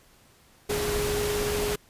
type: tone in noise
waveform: sine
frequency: 415.3 Hz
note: G#4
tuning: in tune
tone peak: -27 dBFS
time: 0.69-1.76 s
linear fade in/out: 10 ms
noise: pink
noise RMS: -30 dBFS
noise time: 0.69-1.76 s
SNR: 0 dB
effects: pink hiss -58 dBFS RMS until 1.89 s + resampled to 32000 Hz